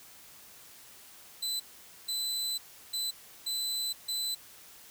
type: tone bursts at uneven times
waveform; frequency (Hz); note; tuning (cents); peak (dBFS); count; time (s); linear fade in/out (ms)
sawtooth; 4016; B7; +28; -28; 5; 1.42-1.6 / 2.08-2.58 / 2.93-3.11 / 3.46-3.93 / 4.08-4.35; 10
effects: white hiss -53 dBFS RMS until 4.9 s